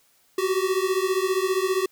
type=beating tone pair; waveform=square; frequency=370 / 385 Hz; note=F#4 / G4; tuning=0 / -31 cents; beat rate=15 Hz; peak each=-25 dBFS; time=0.38-1.86 s; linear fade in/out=5 ms; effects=white hiss -62 dBFS RMS until 1.91 s